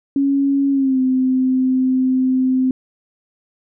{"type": "tone with pitch glide", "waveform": "sine", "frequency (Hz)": [277.2, 258.6], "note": ["C#4", "C4"], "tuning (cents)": [0, -20], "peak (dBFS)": -13, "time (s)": [0.16, 2.71], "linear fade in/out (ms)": 2, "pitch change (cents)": -120, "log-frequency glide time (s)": [0.71, 1], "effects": []}